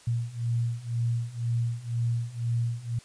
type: beating tone pair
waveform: sine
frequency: 116.54 / 118.54 Hz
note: A#2 / A#2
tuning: 0 / +29 cents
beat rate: 2 Hz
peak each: -30 / -28 dBFS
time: 0.07-2.99 s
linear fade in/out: 5 ms
effects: white hiss -54 dBFS RMS until 3.04 s + resampled to 22050 Hz